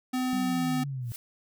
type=tone; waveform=square; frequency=254.8 Hz; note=C4; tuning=46 cents flat; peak=-27 dBFS; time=0.13-0.84 s; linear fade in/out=10 ms
type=linear sweep; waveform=sine; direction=down; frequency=200 to 114.1 Hz; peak=-31 dBFS; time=0.33-1.12 s; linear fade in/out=0 ms
type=noise with exponential growth; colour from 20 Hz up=blue; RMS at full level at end=-37 dBFS; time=1.01-1.16 s; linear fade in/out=1 ms; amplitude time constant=31 ms
effects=none